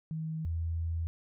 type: tone pair in turn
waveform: sine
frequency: 159 / 82.73 Hz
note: D#3 / E2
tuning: +38 / +7 cents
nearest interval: major seventh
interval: 1131 cents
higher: first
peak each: -33 / -30 dBFS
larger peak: second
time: 0.11-0.45 / 0.45-1.07 s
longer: second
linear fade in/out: 0 ms
effects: none